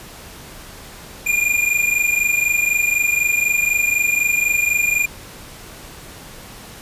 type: tone pair together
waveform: square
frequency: 2400 / 2424 Hz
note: D7 / D#7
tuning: +37 / -46 cents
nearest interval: unison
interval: 17 cents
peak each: -19 dBFS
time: 1.26-5.06 s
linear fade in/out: 10 ms
effects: pink hiss -38 dBFS RMS until 6.81 s + resampled to 32000 Hz